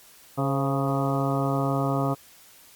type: harmonic tone with a mistuned harmonic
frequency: 137.9 Hz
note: C#3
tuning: 9 cents flat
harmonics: 1 / 2 / 3 / 4 / 5 / 6 / 7 / 8 / 9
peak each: -26 / -28 / -33 / -32 / -31 / -37 / -37 / -36 / -33 dBFS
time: 0.37-2.15 s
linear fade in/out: 20 ms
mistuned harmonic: 4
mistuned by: -50 cents
effects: white hiss -52 dBFS RMS until 2.75 s + Opus 48 kbps